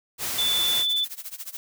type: noise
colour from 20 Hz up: white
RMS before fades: -29 dBFS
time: 0.18-0.85 s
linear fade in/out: 50 ms
type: tone with vibrato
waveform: sine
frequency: 3500 Hz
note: A7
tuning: 10 cents flat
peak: -21 dBFS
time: 0.38-1.05 s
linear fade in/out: 10 ms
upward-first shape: triangle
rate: 20 Hz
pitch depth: 19 cents each way
type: noise with tremolo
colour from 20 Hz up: blue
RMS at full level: -34 dBFS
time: 0.68-1.57 s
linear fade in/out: 0 ms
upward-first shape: sine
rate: 14 Hz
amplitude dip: 90%
effects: none